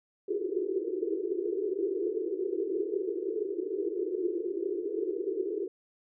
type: band-pass noise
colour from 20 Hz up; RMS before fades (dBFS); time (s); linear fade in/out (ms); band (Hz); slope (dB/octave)
pink; -32; 0.28-5.68; 5; 340 to 440; 96
effects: none